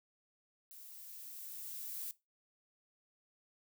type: noise with level ramp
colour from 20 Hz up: violet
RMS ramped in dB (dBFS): -54 to -42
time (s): 0.71-2.11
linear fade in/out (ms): 0
effects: noise-tail reverb RT60 0.2 s tail -18 dB re dry